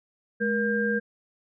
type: tone cluster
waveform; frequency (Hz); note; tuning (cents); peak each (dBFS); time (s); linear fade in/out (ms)
sine; 211.3 / 474.7 / 1600; G#3 / A#4 / G6; +30 / +31 / +35; -27; 0.4-1; 20
effects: none